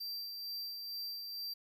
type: tone with tremolo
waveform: square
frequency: 4699 Hz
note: D8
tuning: in tune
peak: -39 dBFS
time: 0-1.54 s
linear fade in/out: 10 ms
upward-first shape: sine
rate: 2.2 Hz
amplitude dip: 35%
effects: 12-bit